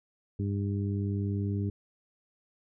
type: harmonic tone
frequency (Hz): 100.1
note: G2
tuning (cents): +37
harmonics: 1 / 2 / 3 / 4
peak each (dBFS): -29 / -34 / -38 / -41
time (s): 0.39-1.7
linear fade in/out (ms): 5
effects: none